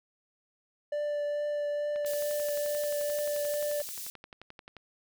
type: tone with vibrato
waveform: triangle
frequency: 587.3 Hz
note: D5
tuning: in tune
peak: -27 dBFS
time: 0.92-3.82 s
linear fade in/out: 5 ms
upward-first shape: triangle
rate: 2.3 Hz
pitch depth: 11 cents each way
type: click train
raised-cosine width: 0.3 ms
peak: -30 dBFS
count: 33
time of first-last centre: 1.96-4.767 s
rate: 11.4 Hz
type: high-pass noise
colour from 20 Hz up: white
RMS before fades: -40 dBFS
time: 2.06-4.1 s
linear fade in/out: 0 ms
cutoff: 4300 Hz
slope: 12 dB/octave
effects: none